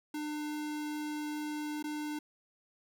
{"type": "tone with dropouts", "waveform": "square", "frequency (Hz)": 300.4, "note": "D4", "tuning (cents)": 39, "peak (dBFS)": -36, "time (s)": [0.14, 2.19], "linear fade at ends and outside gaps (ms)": 5, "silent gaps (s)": [1.827, 1.84], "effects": []}